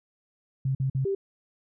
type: tone bursts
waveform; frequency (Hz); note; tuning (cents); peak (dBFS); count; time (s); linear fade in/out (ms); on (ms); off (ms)
sine; 133.6; C3; +36; -23; 3; 0.65-1.048; 5; 100; 49
type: tone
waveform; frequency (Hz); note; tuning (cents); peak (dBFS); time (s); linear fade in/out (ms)
sine; 392; G4; 0; -24; 1.05-1.15; 5
effects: none